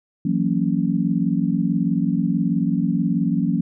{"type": "chord", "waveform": "sine", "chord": "F# dominant seventh", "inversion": "third", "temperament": "just", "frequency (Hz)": [166.5, 185, 231.2, 277.5], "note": ["E3", "F#3", "A#3", "C#4"], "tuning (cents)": [18, 0, -14, 2], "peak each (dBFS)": [-23, -22, -23, -24], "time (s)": [0.25, 3.61], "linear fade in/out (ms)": 5, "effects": []}